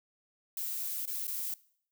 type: noise with dropouts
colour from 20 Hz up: violet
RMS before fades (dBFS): -36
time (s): 0.57-1.54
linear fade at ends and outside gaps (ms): 2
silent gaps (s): 1.055-1.076 / 1.271-1.278
effects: noise-tail reverb RT60 0.6 s tail -21 dB re dry